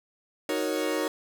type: chord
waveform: 40% pulse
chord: D# minor seventh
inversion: none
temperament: equal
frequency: 311.1 / 370 / 466.2 / 554.4 Hz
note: D#4 / F#4 / A#4 / C#5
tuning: 0 / 0 / 0 / 0 cents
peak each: -30 / -32 / -31 / -31 dBFS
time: 0.49-1.08 s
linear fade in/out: 2 ms
effects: none